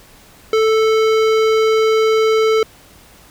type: tone with hard clipping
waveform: sine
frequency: 440 Hz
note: A4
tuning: in tune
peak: -13 dBFS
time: 0.53-2.63 s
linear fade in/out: 2 ms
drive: 17 dB
effects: pink hiss -45 dBFS RMS until 3.3 s